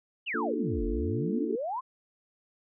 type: exponential two-way sweep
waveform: sine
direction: down then up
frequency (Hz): 3092 to 41.2 to 1093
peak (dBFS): -30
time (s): 0.26-1.81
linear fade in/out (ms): 20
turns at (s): 0.85
type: chord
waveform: sine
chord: Bb major seventh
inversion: none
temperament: equal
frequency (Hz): 233.1 / 293.7 / 349.2 / 440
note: Bb3 / D4 / F4 / A4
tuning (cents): 0 / 0 / 0 / 0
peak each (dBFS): -35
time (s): 0.34-1.56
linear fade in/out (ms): 5
effects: none